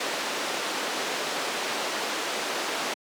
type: band-pass noise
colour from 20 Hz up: pink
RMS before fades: -30 dBFS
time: 0-2.94 s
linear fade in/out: 5 ms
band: 360 to 6200 Hz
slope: 12 dB/octave
effects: high-pass 200 Hz 12 dB/octave